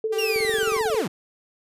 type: tone with tremolo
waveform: sine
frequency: 440 Hz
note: A4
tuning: in tune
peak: -20 dBFS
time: 0.04-1.02 s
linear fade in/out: 2 ms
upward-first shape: sine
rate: 16 Hz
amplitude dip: 60%
type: tone with vibrato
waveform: sawtooth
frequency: 392 Hz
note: G4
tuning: in tune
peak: -26 dBFS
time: 0.12-0.8 s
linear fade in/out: 10 ms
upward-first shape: square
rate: 15 Hz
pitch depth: 10 cents each way
type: linear sweep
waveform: 30% pulse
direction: down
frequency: 2862 to 130.9 Hz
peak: -22 dBFS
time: 0.18-1.08 s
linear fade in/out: 10 ms
type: click train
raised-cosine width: 2 ms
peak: -26 dBFS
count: 14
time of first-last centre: 0.36-0.946 s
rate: 22.2 Hz
effects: resampled to 32000 Hz